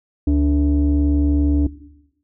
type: tone pair together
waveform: sine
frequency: 72.47 / 289.9 Hz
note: D2 / D4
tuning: -22 / -22 cents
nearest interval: 2 octaves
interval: 2400 cents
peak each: -14 dBFS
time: 0.27-1.67 s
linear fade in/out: 5 ms
effects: noise-tail reverb RT60 0.9 s tail -18 dB re dry + tanh soft clip ceiling -10 dBFS